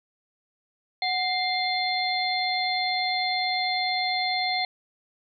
harmonic tone with a mistuned harmonic, 699 Hz, F5, 1 cent sharp, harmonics 1 / 3 / 5 / 6, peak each -27 / -29 / -33 / -29 dBFS, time 1.02-4.65 s, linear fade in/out 2 ms, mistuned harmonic 1, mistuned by +97 cents, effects none

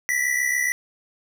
square tone pair together, 1934.9 / 2002 Hz, B6 / B6, -36 / +23 cents, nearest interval minor second, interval 59 cents, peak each -24 dBFS, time 0.09-0.72 s, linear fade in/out 0 ms, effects none

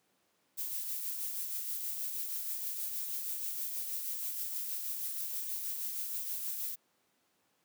violet noise with tremolo, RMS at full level -36 dBFS, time 0.57-6.76 s, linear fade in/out 20 ms, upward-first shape triangle, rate 6.3 Hz, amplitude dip 40%, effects pink hiss -74 dBFS RMS until 7.64 s + high-pass 200 Hz 12 dB/octave

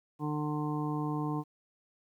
harmonic tone, 150 Hz, D3, 37 cents sharp, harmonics 1 / 2 / 3 / 5 / 6 / 7, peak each -34 / -34 / -42 / -43 / -43 / -41 dBFS, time 0.19-1.44 s, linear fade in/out 50 ms, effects 11-bit

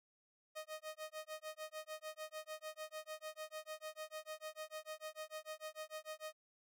sawtooth tone with tremolo, 622.3 Hz, D#5, in tune, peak -39 dBFS, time 0.55-6.34 s, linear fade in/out 20 ms, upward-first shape sine, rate 6.7 Hz, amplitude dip 100%, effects none

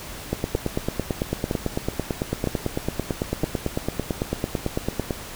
two click trains, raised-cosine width 2 ms, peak -9 / -9 dBFS, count 4 / 44, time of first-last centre 0.55-3.435 / 0.33-5.108 s, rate 1.04 / 9 Hz, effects pink hiss -37 dBFS RMS until 5.35 s

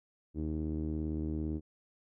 sawtooth tone with low-pass filter, 77.78 Hz, D#2, in tune, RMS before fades -35 dBFS, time 0.34-1.61 s, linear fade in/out 50 ms, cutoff 320 Hz, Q 3.7, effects none

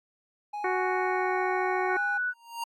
triangle tone with pitch glide, 831 to 813.9 Hz, G#5 to G#5, +1 to -35 cents, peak -30 dBFS, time 0.53-2.18 s, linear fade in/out 10 ms, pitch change -36 cents, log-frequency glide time 0.99-1.37 s
harmonic tone, 370 Hz, F#4, in tune, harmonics 1 / 2 / 3 / 4 / 5 / 6, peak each -29 / -32 / -34 / -35 / -36 / -37 dBFS, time 0.64-1.97 s, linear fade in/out 5 ms
sine tone, 1480 Hz, F#6, in tune, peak -26 dBFS, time 1.86-2.34 s, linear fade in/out 50 ms
square tone with exponential growth, 932.3 Hz, A#5, in tune, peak -29 dBFS, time 2.3-2.64 s, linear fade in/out 5 ms, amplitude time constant 72 ms
effects AAC 64 kbps

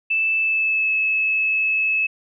sine tone with pitch glide, 2637 to 2596 Hz, E7 to E7, 0 to -27 cents, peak -17 dBFS, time 0.1-2.07 s, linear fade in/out 10 ms, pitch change -27 cents, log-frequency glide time 0.37-0.93 s, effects none

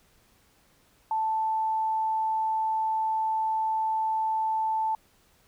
sine tone, 880 Hz, A5, in tune, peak -24 dBFS, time 1.11-4.95 s, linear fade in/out 2 ms, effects pink hiss -63 dBFS RMS until 5.47 s

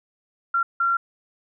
sine tone bursts at uneven times, 1373 Hz, F6, 30 cents flat, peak -18 dBFS, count 2, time 0.54-0.63 / 0.8-0.97 s, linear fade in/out 5 ms, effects none

